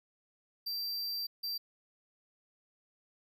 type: tone bursts at uneven times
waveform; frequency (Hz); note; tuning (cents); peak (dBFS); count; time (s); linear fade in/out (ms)
square; 4700; D8; +1; -35; 2; 0.66-1.27 / 1.43-1.58; 10
effects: none